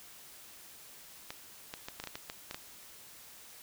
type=clicks; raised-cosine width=0.2 ms; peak=-22 dBFS; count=10; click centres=1.305 / 1.739 / 1.885 / 2 / 2.039 / 2.073 / 2.155 / 2.299 / 2.511 / 2.545 s; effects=white hiss -53 dBFS RMS until 3.62 s